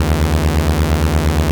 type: beating tone pair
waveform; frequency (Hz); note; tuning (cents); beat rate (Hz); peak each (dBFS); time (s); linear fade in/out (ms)
sawtooth; 72.6 / 81.2; D2 / E2; -19 / -26; 8.6; -11; 0-1.51; 0
effects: none